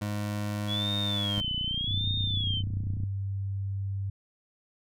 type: tone with pitch glide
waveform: 25% pulse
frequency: 103.83 to 101.81 Hz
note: G#2 to G#2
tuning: 0 to -34 cents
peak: -26 dBFS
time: 0.01-1.41 s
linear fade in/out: 10 ms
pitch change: -34 cents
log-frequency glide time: 0.74-0.94 s
type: tone with vibrato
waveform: sine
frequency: 3322 Hz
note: G#7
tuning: in tune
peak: -29 dBFS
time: 0.67-2.63 s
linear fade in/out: 50 ms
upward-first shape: sine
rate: 0.85 Hz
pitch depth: 170 cents each way
type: click train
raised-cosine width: 5 ms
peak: -24 dBFS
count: 51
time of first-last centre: 1.38-3.036 s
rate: 30.2 Hz
type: tone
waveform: sine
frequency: 98 Hz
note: G2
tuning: in tune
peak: -29 dBFS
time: 1.87-4.1 s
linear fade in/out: 5 ms
effects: none